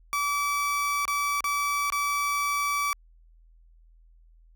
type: tone with dropouts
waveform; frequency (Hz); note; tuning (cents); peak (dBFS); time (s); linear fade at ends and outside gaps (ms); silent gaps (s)
30% pulse; 1152; D6; -34; -22; 0.13-2.93; 0; 1.053-1.079 / 1.406-1.442 / 1.901-1.923
effects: added 41 Hz sine -53 dBFS peak until 4.55 s